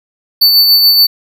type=tone with tremolo; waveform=square; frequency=4500 Hz; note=C#8; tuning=25 cents sharp; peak=-4 dBFS; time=0.41-1.07 s; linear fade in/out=10 ms; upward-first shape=sine; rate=7 Hz; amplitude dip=35%; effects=none